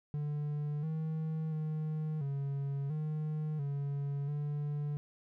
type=tone with pitch steps; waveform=triangle; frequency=147.8 / 158.3 / 155.2 / 139.3 / 153.7 / 141.2 / 146.7 Hz; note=D3 / D#3 / D#3 / C#3 / D#3 / C#3 / D3; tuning=+11 / +30 / -4 / +9 / -21 / +32 / -2 cents; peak=-31 dBFS; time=0.14-4.97 s; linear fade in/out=0 ms; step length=690 ms; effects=none